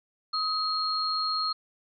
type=tone pair together; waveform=sine; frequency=1266 / 4255 Hz; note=D#6 / C8; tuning=+30 / +28 cents; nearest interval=octave + major sixth; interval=2098 cents; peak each=-29 / -28 dBFS; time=0.33-1.53 s; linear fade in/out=10 ms; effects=none